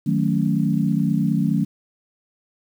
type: chord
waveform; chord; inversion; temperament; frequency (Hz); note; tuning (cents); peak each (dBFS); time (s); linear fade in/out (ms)
sine; D# half-diminished seventh; none; equal; 155.56 / 185 / 220 / 277.2; D#3 / F#3 / A3 / C#4; 0 / 0 / 0 / 0; -22 / -22 / -22 / -25; 0.06-1.65; 10
effects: 8-bit